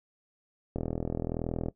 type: click train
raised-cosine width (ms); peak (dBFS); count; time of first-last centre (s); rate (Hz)
2; -18; 39; 0.76-1.685; 41.1
effects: noise-tail reverb RT60 0.1 s tail -17 dB re dry